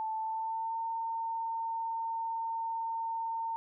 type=tone with pitch glide; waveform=sine; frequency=880 to 908.9 Hz; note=A5 to A#5; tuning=0 to -44 cents; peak=-32 dBFS; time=0-3.56 s; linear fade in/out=0 ms; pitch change=+56 cents; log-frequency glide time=0.15-0.8 s; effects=none